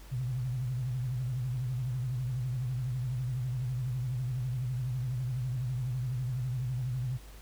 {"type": "tone with vibrato", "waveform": "sine", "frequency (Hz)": 126.2, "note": "B2", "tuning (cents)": 38, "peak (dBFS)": -30, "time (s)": [0.11, 7.18], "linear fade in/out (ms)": 20, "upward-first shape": "sine", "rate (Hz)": 12, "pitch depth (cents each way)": 100, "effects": ["added 50 Hz sine -47 dBFS peak until 7.41 s", "pink hiss -55 dBFS RMS until 7.41 s"]}